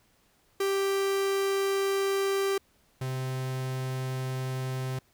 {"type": "tone pair in turn", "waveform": "45% pulse", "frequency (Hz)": [392, 130.14], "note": ["G4", "C3"], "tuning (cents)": [0, -9], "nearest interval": "octave + perfect fifth", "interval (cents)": 1909, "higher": "first", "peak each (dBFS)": [-25, -30], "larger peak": "first", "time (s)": [[0.6, 2.58], [3.01, 4.99]], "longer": "neither", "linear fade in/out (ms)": 5, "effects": ["pink hiss -66 dBFS RMS until 5.13 s"]}